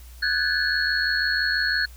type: tone cluster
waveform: sine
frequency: 1490 / 1639 / 1725 / 4322 Hz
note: F#6 / G#6 / A6 / C#8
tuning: +12 / -23 / -35 / -45 cents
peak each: -26 dBFS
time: 0.22-1.86 s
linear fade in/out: 10 ms
effects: added 60 Hz sine -41 dBFS peak until 1.96 s + white hiss -52 dBFS RMS until 1.96 s